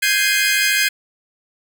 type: chord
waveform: sawtooth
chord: Ab major seventh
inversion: third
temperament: equal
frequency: 1568 / 1661.2 / 2093 / 2489 Hz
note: G6 / Ab6 / C7 / Eb7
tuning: 0 / 0 / 0 / 0 cents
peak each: -17 dBFS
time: 0.02-0.89 s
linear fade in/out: 10 ms
effects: none